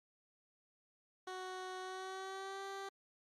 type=tone with pitch glide; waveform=15% pulse; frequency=371.1 to 391.4 Hz; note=F#4 to G4; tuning=+5 to -3 cents; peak=-37 dBFS; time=1.27-2.89 s; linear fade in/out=5 ms; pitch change=+92 cents; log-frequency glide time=1.8-2.62 s; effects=low-pass 7000 Hz 12 dB/octave + Opus 48 kbps